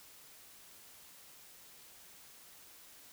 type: silence
effects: white hiss -57 dBFS RMS until 3.12 s